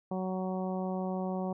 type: harmonic tone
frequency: 186.4 Hz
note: F#3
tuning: 13 cents sharp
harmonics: 1 / 2 / 3 / 4 / 5 / 6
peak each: -33 / -39 / -39 / -40 / -45 / -49 dBFS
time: 0.11-1.53 s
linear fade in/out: 5 ms
effects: none